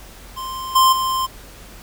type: tone with level steps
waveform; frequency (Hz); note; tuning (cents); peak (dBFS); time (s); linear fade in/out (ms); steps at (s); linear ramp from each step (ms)
square; 1046.5; C6; 0; -27 / -11 / -19; 0.36-1.27; 20; 0.75 / 0.92; 10
effects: added 46 Hz sine -42 dBFS peak until 1.82 s + pink hiss -42 dBFS RMS until 1.82 s